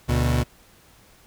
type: tone pair together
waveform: 30% pulse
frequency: 72.1 / 121.26 Hz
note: D2 / B2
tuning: -31 / -31 cents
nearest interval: major sixth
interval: 900 cents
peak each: -19 dBFS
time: 0.08-0.44 s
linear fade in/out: 20 ms
effects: pink hiss -54 dBFS RMS until 1.26 s